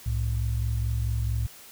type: tone pair together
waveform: sine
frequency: 65.41 / 109.92 Hz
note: C2 / A2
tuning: 0 / -1 cents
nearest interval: major sixth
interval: 899 cents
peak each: -26 dBFS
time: 0.06-1.47 s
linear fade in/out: 5 ms
effects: tanh soft clip ceiling -17 dBFS + white hiss -48 dBFS RMS until 1.71 s